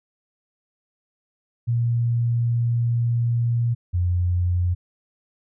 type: tone pair in turn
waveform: sine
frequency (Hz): 118.2 / 88.86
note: A#2 / F2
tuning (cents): +24 / +31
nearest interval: perfect fourth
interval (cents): 493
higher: first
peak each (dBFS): -18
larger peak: neither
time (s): 1.67-3.75 / 3.93-4.75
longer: first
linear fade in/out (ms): 20
effects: none